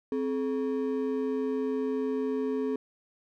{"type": "ring-modulated tone", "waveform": "triangle", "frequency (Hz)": 345.4, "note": "F4", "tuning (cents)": -19, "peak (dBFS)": -22, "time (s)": [0.12, 2.76], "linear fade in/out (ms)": 2, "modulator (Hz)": 83, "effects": []}